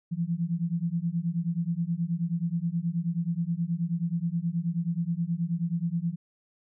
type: beating tone pair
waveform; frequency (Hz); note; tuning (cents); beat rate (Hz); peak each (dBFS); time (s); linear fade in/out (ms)
sine; 164.81 / 174.21; E3 / F3; 0 / -4; 9.4; -29; 0.11-6.16; 20
effects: none